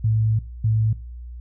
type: tone pair in turn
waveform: sine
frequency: 110 / 110 Hz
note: A2 / A2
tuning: 0 / 0 cents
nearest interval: unison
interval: 0 cents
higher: neither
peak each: -16 dBFS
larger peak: neither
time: 0.04-0.39 / 0.64-0.93 s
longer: first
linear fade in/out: 5 ms
effects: noise-tail reverb RT60 0.4 s tail -21 dB re dry + added 60 Hz sine -33 dBFS peak until 1.4 s